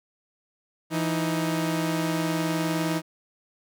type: tone pair together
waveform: sawtooth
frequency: 166.5 / 313.4 Hz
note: E3 / D#4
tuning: +18 / +13 cents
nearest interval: major seventh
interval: 1095 cents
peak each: -23 dBFS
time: 0.9-3.02 s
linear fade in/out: 50 ms
effects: none